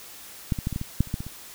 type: clicks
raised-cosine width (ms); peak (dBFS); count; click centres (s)
5; -10 / -17 / -13 / -18 / -16 / -18 / -7 / -29 / -14 / -20 / -24; 11; 0.522 / 0.588 / 0.671 / 0.727 / 0.761 / 0.814 / 1.006 / 1.073 / 1.141 / 1.205 / 1.266
effects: white hiss -44 dBFS RMS until 1.54 s